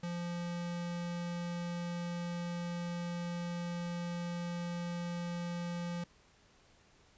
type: tone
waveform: square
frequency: 173.3 Hz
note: F3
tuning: 13 cents flat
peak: -37 dBFS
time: 0.03-6.04 s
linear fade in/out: 5 ms
effects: pink hiss -65 dBFS RMS until 7.17 s + resampled to 16000 Hz